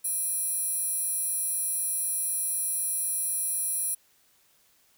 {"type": "tone with high-pass filter", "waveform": "square", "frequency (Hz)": 824, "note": "G#5", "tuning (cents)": -14, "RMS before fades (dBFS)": -29, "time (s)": [0.04, 3.95], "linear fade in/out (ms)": 10, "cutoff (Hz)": 11000, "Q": 6.6, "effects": ["white hiss -64 dBFS RMS until 4.97 s"]}